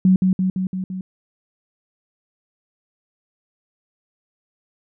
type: tone with echo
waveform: sine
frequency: 186.7 Hz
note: F#3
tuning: 16 cents sharp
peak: -10 dBFS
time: 0.05-0.16 s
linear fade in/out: 2 ms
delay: 170 ms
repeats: 5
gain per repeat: -3 dB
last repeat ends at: 1.01 s
effects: none